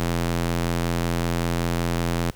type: tone with high-pass filter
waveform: square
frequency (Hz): 42.64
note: F1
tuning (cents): -41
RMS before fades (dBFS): -24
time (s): 0-2.31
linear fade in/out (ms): 0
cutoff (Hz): 92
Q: 0.67
effects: pink hiss -51 dBFS RMS until 2.35 s